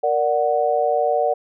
sine chord, Bb augmented, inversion none, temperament equal, 466.2 / 587.3 / 740 Hz, Bb4 / D5 / F#5, 0 / 0 / 0 cents, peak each -22 / -20 / -20 dBFS, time 0.03-1.34 s, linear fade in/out 10 ms, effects none

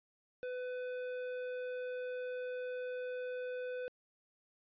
sine tone with hard clipping, 501 Hz, B4, 25 cents sharp, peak -40 dBFS, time 0.43-3.88 s, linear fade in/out 0 ms, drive 10 dB, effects resampled to 11025 Hz

